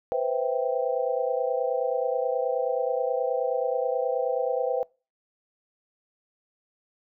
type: chord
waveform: sine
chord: C major seventh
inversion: third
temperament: equal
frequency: 493.9 / 523.3 / 659.3 / 784 Hz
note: B4 / C5 / E5 / G5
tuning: 0 / 0 / 0 / 0 cents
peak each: -27 / -28 / -31 / -32 dBFS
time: 0.12-4.83 s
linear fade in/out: 0 ms
effects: noise-tail reverb RT60 0.3 s tail -24 dB re dry